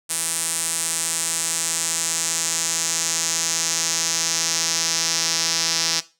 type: tone with band-pass filter sweep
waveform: sawtooth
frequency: 164.81 Hz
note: E3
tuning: in tune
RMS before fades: -23 dBFS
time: 0.09-6.01 s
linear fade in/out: 20 ms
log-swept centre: 8900 to 5400 Hz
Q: 2.8
effects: noise-tail reverb RT60 0.3 s tail -17 dB re dry